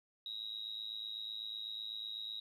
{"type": "tone with amplitude modulation", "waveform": "sine", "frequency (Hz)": 3818, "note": "A#7", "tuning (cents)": 41, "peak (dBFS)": -36, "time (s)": [0.26, 2.4], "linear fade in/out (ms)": 2, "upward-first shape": "sine", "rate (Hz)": 108, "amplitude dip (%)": 95, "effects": ["tanh soft clip ceiling -32 dBFS", "13-bit"]}